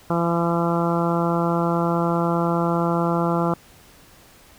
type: harmonic tone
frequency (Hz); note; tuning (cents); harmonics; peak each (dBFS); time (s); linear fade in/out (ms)
169.7; F3; -49; 1 / 2 / 3 / 4 / 5 / 6 / 7 / 8; -22 / -25 / -27 / -28 / -29 / -30 / -30 / -31; 0.1-3.54; 2
effects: pink hiss -50 dBFS RMS until 4.58 s